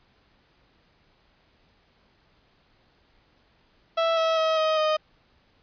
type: tone with pitch steps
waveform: 30% pulse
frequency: 659.3 / 649.1 / 639.1 / 629.2 / 619.4 Hz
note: E5 / E5 / D#5 / D#5 / D#5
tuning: 0 / -27 / +46 / +19 / -8 cents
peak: -18 dBFS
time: 3.97-4.97 s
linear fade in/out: 10 ms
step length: 200 ms
effects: pink hiss -63 dBFS RMS until 5.62 s + resampled to 11025 Hz